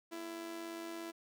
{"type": "tone with amplitude modulation", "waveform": "sawtooth", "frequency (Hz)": 333.8, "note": "E4", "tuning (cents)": 22, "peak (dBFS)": -36, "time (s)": [0.11, 1.12], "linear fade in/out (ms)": 20, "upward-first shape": "sine", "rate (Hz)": 97.3, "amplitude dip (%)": 50, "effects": []}